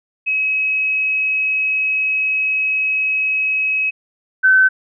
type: tone pair in turn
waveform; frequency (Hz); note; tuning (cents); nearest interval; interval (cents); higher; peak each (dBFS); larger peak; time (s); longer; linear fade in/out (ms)
sine; 2556 / 1527.5; D#7 / G6; +46 / -45; major sixth; 891; first; -15 / -8; second; 0.26-3.91 / 4.43-4.69; first; 20
effects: none